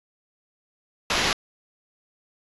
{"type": "noise with sample-and-hold", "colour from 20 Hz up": "white", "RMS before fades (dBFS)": -23, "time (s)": [1.1, 1.33], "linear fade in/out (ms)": 2, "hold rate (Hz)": 8820, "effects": ["resampled to 24000 Hz"]}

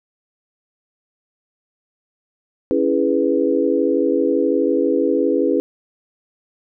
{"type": "chord", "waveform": "sine", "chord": "C# minor seventh", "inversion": "none", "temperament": "equal", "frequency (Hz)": [277.2, 329.6, 415.3, 493.9], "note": ["C#4", "E4", "G#4", "B4"], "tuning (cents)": [0, 0, 0, 0], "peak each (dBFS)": -20, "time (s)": [2.71, 5.6], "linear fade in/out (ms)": 0, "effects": []}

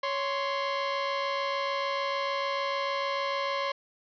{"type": "tone pair together", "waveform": "sawtooth", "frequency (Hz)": [556.6, 1046.5], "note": ["C#5", "C6"], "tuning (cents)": [7, 0], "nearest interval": "major seventh", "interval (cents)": 1093, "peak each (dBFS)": -27, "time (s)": [0.03, 3.72], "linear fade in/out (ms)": 5, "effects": ["resampled to 11025 Hz", "10-bit"]}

